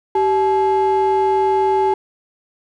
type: ring-modulated tone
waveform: triangle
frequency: 622.3 Hz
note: D#5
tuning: in tune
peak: -7 dBFS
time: 0.15-1.94 s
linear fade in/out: 5 ms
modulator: 236 Hz
effects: tanh soft clip ceiling -7 dBFS